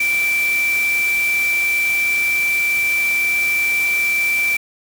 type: tone in noise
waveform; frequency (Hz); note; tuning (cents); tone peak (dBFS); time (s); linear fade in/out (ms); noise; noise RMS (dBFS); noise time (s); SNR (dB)
sine; 2338; D7; -8; -15; 0-4.57; 5; white; -29; 0-4.57; +11
effects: none